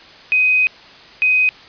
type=tone pair in turn; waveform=sine; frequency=2510 / 2510 Hz; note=D#7 / D#7; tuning=+15 / +15 cents; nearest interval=unison; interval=0 cents; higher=neither; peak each=-11 dBFS; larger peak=neither; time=0.32-0.67 / 1.22-1.49 s; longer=first; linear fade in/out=0 ms; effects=white hiss -41 dBFS RMS until 1.68 s + resampled to 11025 Hz